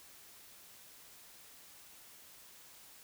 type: silence
effects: white hiss -57 dBFS RMS until 3.03 s